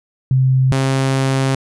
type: tone pair in turn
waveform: sine / sawtooth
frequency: 130.81 / 133.94 Hz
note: C3 / C3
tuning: 0 / +41 cents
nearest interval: unison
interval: 41 cents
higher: second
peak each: -10 dBFS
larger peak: neither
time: 0.31-0.72 / 0.72-1.55 s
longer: second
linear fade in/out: 2 ms
effects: resampled to 24000 Hz